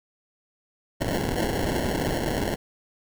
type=noise with sample-and-hold; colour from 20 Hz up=violet; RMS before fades=-26 dBFS; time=1-2.56 s; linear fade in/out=20 ms; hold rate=1225 Hz; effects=none